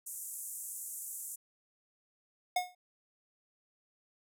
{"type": "band-pass noise", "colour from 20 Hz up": "pink", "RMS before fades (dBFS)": -43, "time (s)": [0.06, 1.36], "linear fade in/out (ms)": 10, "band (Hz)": [7200, 14000], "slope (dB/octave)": 48}
{"type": "tone with exponential decay", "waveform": "square", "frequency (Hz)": 724, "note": "F#5", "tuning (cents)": -38, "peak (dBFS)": -26, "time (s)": [2.56, 2.75], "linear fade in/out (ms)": 5, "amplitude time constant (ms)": 41}
{"effects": []}